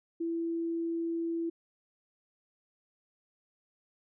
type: tone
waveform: sine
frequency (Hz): 333.3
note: E4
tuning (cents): +19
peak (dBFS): -30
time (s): 0.2-1.5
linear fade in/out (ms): 10
effects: none